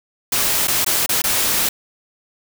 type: noise with dropouts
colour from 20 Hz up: white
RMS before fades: -18 dBFS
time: 0.32-1.69 s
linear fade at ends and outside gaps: 5 ms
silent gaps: 0.673-0.68 / 0.847-0.863 / 1.062-1.091 / 1.219-1.239 s
effects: none